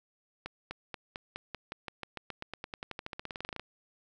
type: accelerating click train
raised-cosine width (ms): 0.3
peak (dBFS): -22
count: 30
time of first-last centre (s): 0.46-3.596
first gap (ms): 250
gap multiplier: 0.93
effects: none

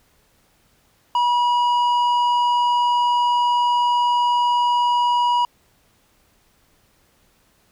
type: tone with low-pass filter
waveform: square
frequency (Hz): 968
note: B5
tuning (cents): -35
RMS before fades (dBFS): -18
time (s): 1.15-5.45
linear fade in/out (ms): 2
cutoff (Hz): 2900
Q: 0.64
effects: pink hiss -60 dBFS RMS until 7.71 s

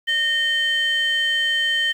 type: tone pair together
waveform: sine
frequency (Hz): 1839 / 3093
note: A#6 / G7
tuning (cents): -24 / -24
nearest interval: major sixth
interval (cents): 900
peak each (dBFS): -19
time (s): 0.07-1.93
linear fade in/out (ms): 20
effects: tanh soft clip ceiling -13 dBFS + 8-bit

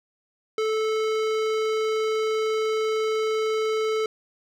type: tone with hard clipping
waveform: sine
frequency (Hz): 437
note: A4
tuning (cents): -12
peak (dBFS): -24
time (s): 0.58-4.06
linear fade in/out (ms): 2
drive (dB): 18
effects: none

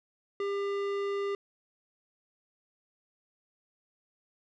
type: tone with low-pass filter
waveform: square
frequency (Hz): 400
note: G4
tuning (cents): +35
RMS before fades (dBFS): -32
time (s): 0.4-1.35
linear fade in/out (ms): 2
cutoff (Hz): 2800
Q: 0.6
effects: none

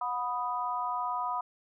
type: chord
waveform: sine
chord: B major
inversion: second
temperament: equal with one note detuned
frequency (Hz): 726.4 / 987.8 / 1244.5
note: F#5 / B5 / D#6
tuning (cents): -32 / 0 / 0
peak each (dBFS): -36 / -32 / -35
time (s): 0.01-1.41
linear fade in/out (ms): 5
effects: none

